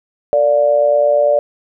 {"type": "tone with amplitude modulation", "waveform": "sine", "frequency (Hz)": 583, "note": "D5", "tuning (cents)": -13, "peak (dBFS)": -6, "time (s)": [0.33, 1.39], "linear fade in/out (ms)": 0, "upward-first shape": "sine", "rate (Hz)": 129, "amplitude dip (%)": 70, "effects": []}